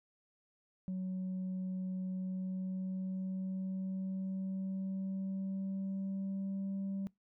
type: tone with pitch glide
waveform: sine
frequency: 186 to 194.91 Hz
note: F#3 to G3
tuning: +9 to -10 cents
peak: -33 dBFS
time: 0.88-7.07 s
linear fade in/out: 0 ms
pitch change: +81 cents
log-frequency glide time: 2.07-6.75 s
effects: noise-tail reverb RT60 0.2 s tail -26 dB re dry + tanh soft clip ceiling -34 dBFS